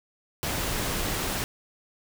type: noise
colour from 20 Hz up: pink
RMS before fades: -29 dBFS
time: 0.43-1.44 s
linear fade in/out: 0 ms
effects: none